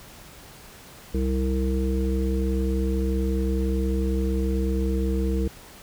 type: harmonic tone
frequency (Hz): 65.4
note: C2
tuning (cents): 0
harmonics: 1 / 3 / 5 / 7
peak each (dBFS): -23 / -28 / -30 / -31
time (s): 1.14-5.48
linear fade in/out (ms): 5
effects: pink hiss -46 dBFS RMS until 5.82 s

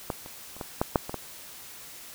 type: clicks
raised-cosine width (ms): 1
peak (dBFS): -14 / -28 / -30 / -19 / -9 / -6 / -20 / -17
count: 8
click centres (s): 0.102 / 0.261 / 0.566 / 0.612 / 0.815 / 0.958 / 1.095 / 1.143
effects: white hiss -45 dBFS RMS until 2.14 s

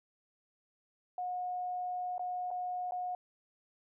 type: tone with dropouts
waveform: sine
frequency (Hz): 724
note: F#5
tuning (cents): -38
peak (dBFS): -34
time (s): 1.18-3.15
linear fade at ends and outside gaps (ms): 2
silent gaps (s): 2.181-2.194 / 2.506-2.512 / 2.91-2.92
effects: none

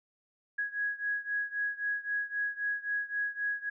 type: beating tone pair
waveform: sine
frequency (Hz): 1661.2 / 1665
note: G#6 / G#6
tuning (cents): 0 / +4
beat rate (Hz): 3.8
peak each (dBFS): -33 / -35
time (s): 0.58-3.7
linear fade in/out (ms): 10
effects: none

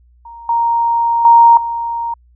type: tone with level steps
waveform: sine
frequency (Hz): 932.3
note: A#5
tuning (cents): 0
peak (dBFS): -31 / -11 / -3 / -17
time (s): 0.25-2.14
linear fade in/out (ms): 5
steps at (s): 0.49 / 1.25 / 1.57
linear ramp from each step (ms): 2
effects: added 60 Hz sine -46 dBFS peak until 2.35 s

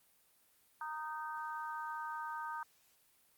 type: harmonic tone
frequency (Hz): 309.2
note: D#4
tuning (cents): -11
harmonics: 3 / 4 / 5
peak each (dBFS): -42 / -44 / -46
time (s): 0.81-2.63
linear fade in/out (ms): 2
effects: white hiss -70 dBFS RMS until 3.37 s + Opus 32 kbps

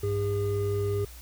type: tone pair together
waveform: triangle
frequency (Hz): 100.58 / 406.4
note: G2 / G#4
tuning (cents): +45 / -38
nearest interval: 2 octaves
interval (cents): 2417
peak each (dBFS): -26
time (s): 0.03-1.05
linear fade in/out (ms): 5
effects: added 60 Hz sine -44 dBFS peak until 1.21 s + white hiss -50 dBFS RMS until 1.21 s

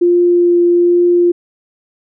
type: tone with vibrato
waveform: sine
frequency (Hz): 349.2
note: F4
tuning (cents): 0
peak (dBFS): -7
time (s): 0.01-1.32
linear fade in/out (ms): 10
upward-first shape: triangle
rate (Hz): 1.2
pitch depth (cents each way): 9
effects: none

